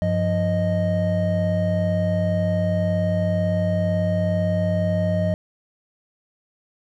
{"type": "tone cluster", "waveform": "triangle", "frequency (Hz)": [98.2, 176.2, 621], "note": ["G2", "F3", "D#5"], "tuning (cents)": [4, 16, -3], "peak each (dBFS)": -21, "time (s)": [0.02, 5.34], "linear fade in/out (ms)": 0, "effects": []}